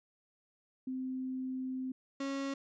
sine / 35% pulse tone pair in turn, 259.1 / 274.5 Hz, C4 / C#4, -17 / -17 cents, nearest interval minor second, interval 100 cents, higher second, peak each -35 / -33 dBFS, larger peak second, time 0.87-1.92 / 2.2-2.54 s, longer first, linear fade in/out 5 ms, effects resampled to 16000 Hz

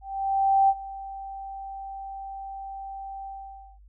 sine tone with ADSR envelope, 781 Hz, G5, 7 cents flat, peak -15 dBFS, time 0.01-3.79 s, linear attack 680 ms, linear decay 48 ms, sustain -19 dB, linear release 530 ms, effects noise-tail reverb RT60 0.1 s tail -18 dB re dry + added 50 Hz sine -49 dBFS peak until 3.88 s

